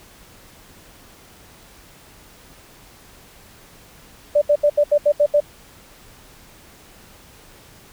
sine tone bursts, 587.3 Hz, D5, in tune, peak -11 dBFS, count 8, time 4.35-5.404 s, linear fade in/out 10 ms, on 67 ms, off 74 ms, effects pink hiss -47 dBFS RMS until 7.92 s

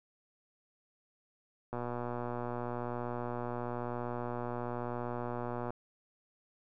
click train, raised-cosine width 1 ms, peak -24 dBFS, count 482, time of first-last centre 1.73-5.705 s, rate 121 Hz, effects none

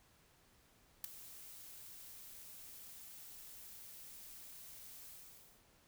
blue noise with ADSR envelope, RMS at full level -36 dBFS, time 1.04-5.64 s, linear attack 3 ms, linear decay 7 ms, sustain -18 dB, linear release 550 ms, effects pink hiss -69 dBFS RMS until 5.87 s

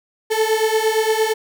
35% pulse beating tone pair, 434.9 / 443.6 Hz, A4 / A4, -20 / +14 cents, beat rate 8.7 Hz, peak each -17 dBFS, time 0.3-1.34 s, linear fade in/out 20 ms, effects none

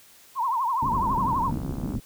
sine tone with vibrato, 990 Hz, B5, 4 cents sharp, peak -22 dBFS, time 0.35-1.52 s, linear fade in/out 50 ms, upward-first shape triangle, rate 12 Hz, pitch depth 200 cents each way
white low-pass noise, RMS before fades -30 dBFS, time 0.82-2 s, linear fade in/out 5 ms, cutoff 260 Hz, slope 24 dB/octave
click train, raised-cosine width 1 ms, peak -27 dBFS, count 69, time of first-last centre 0.92-1.952 s, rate 65.9 Hz
effects white hiss -53 dBFS RMS until 2.05 s

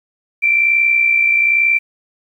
sine tone with amplitude modulation, 2349 Hz, D7, in tune, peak -8 dBFS, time 0.42-1.79 s, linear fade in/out 20 ms, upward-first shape sine, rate 61.1 Hz, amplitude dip 50%, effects 8-bit

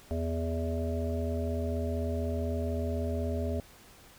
harmonic tone with a mistuned harmonic, 82.3 Hz, E2, 2 cents flat, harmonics 1 / 3 / 5 / 7 / 8, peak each -31 / -36 / -38 / -39 / -40 dBFS, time 0.11-3.6 s, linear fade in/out 0 ms, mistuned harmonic 7, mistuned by +19 cents, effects pink hiss -55 dBFS RMS until 4.18 s

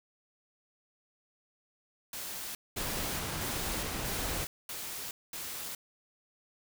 white noise bursts, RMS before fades -40 dBFS, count 6, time 2.13-5.75 s, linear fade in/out 2 ms, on 420 ms, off 220 ms
pink noise, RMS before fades -36 dBFS, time 2.76-4.45 s, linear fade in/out 10 ms
effects none

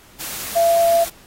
sine tone in noise, 676 Hz, E5, 43 cents sharp, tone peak -12 dBFS, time 0.55-1.05 s, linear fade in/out 20 ms, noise white, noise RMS -29 dBFS, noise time 0.19-1.1 s, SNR +14 dB, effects pink hiss -48 dBFS RMS until 1.26 s + AAC 48 kbps

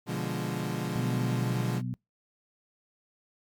30% pulse chord, B diminished seventh, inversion none, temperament equal, 123.47 / 146.83 / 174.61 / 207.7 Hz, B2 / D3 / F3 / Ab3, 0 / 0 / 0 / 0 cents, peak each -33 / -33 / -32 / -34 dBFS, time 0.06-1.82 s, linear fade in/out 50 ms
harmonic tone, 62 Hz, B1, 7 cents sharp, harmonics 2 / 3 / 4, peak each -32 / -36 / -38 dBFS, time 0.96-1.94 s, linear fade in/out 0 ms
effects noise-tail reverb RT60 0.2 s tail -26 dB re dry + MP3 96 kbps

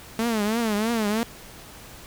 sawtooth tone with vibrato, 220 Hz, A3, in tune, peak -18 dBFS, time 0.19-1.23 s, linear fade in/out 0 ms, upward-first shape triangle, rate 3.1 Hz, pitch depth 150 cents each way, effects pink hiss -44 dBFS RMS until 2.06 s

